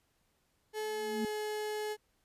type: tone with pitch glide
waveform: 35% pulse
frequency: 430 to 424.8 Hz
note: A4 to G#4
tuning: -40 to +39 cents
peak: -33 dBFS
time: 0.73-1.97 s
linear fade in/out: 50 ms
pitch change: -21 cents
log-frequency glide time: 0.87-1.23 s
type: tone with exponential growth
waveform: sine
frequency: 223.2 Hz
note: A3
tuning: 25 cents sharp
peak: -30 dBFS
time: 0.79-1.25 s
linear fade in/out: 2 ms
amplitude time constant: 99 ms
effects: pink hiss -75 dBFS RMS until 2.24 s + resampled to 32000 Hz